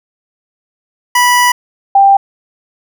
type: tone pair in turn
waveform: 25% pulse / sine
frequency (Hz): 981 / 789.9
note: B5 / G5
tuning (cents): -12 / +13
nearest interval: major third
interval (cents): 375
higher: first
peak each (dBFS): -3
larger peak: neither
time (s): 1.15-1.52 / 1.95-2.17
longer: first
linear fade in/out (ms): 5
effects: none